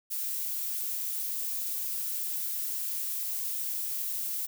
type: noise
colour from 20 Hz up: violet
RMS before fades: -33 dBFS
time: 0.1-4.47 s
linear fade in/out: 20 ms
effects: none